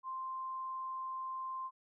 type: tone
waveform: sine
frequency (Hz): 1046.5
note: C6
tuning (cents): 0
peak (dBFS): -38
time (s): 0.03-1.71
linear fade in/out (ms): 50
effects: none